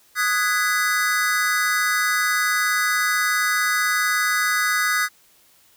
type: chord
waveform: square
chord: G# minor seventh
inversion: second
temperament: equal with one note detuned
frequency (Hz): 1244.5 / 1480 / 1661.2 / 2001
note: D#6 / F#6 / G#6 / B6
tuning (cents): 0 / 0 / 0 / +22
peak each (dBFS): -25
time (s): 0.15-5.09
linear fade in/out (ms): 50
effects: white hiss -56 dBFS RMS until 5.76 s